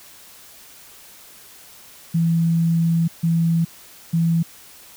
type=tone bursts at uneven times; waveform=sine; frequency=166.2 Hz; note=E3; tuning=15 cents sharp; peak=-15 dBFS; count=3; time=2.14-3.08 / 3.23-3.65 / 4.13-4.43 s; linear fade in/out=10 ms; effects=white hiss -45 dBFS RMS until 4.96 s